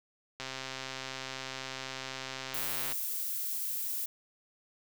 click train, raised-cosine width 0.2 ms, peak -21 dBFS, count 334, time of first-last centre 0.4-2.923 s, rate 132 Hz
violet noise, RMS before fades -35 dBFS, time 2.54-4.06 s, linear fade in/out 5 ms
effects none

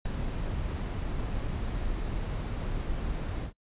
brown noise with ADSR envelope, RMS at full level -27 dBFS, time 0.05-3.53 s, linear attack 7 ms, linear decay 4 ms, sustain -5 dB, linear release 100 ms, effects noise-tail reverb RT60 0.1 s tail -25 dB re dry + resampled to 8000 Hz

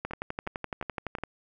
two click trains, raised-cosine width 0.5 ms, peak -17 / -24 dBFS, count 15 / 4, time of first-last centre 0.05-1.236 / 0.11-1.185 s, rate 11.8 / 2.79 Hz, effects none

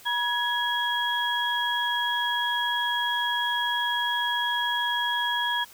sine tone cluster, 963 / 1673 / 3301 Hz, B5 / G#6 / G#7, -44 / +12 / -11 cents, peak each -28 dBFS, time 0.05-5.65 s, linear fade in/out 20 ms, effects white hiss -50 dBFS RMS until 5.73 s

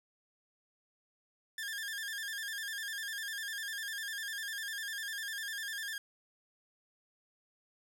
sawtooth tone with vibrato, 1697 Hz, G#6, 37 cents sharp, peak -34 dBFS, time 1.58-5.98 s, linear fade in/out 2 ms, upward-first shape square, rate 10 Hz, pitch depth 74 cents each way, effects none

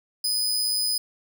sawtooth tone with amplitude modulation, 4999 Hz, D#8, 7 cents sharp, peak -18 dBFS, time 0.24-0.98 s, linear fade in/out 5 ms, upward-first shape sine, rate 117 Hz, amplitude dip 35%, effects none

